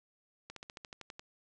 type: slowing click train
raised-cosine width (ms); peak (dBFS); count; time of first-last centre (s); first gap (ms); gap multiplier
0.2; -28; 10; 0.5-1.195; 63; 1.05
effects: resampled to 22050 Hz